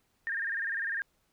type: tone with vibrato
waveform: sine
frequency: 1715 Hz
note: A6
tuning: 45 cents flat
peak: -30 dBFS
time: 0.27-1.02 s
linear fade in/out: 0 ms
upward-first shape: square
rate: 20 Hz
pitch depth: 100 cents each way
effects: pink hiss -73 dBFS RMS until 1.32 s